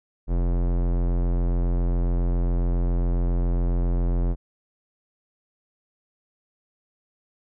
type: tone with low-pass filter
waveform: square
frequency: 43.65 Hz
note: F1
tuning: in tune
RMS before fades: -22 dBFS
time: 0.27-4.36 s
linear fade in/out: 50 ms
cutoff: 610 Hz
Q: 0.68
effects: none